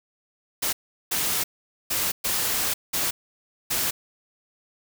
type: noise bursts at uneven times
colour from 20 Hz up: white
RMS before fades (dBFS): -25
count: 6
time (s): 0.62-0.73 / 1.11-1.44 / 1.9-2.12 / 2.24-2.74 / 2.93-3.11 / 3.7-3.91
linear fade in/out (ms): 10
effects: none